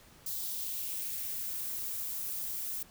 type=noise with high-pass filter sweep; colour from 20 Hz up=violet; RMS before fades=-37 dBFS; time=0.26-2.83 s; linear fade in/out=5 ms; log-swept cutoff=4400 to 420 Hz; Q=1.9; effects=pink hiss -58 dBFS RMS until 2.9 s